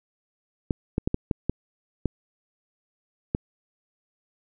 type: clicks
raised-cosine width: 3 ms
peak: -10 dBFS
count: 8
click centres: 0.708 / 0.981 / 1.075 / 1.144 / 1.312 / 1.496 / 2.057 / 3.349 s
effects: none